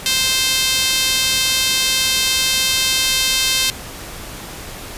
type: tone with high-pass filter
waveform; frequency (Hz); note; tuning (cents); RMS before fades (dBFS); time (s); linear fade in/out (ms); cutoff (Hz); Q
sawtooth; 523.3; C5; 0; -17; 0.06-3.7; 0; 3400; 1.4
effects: pink hiss -32 dBFS RMS until 4.97 s + resampled to 32000 Hz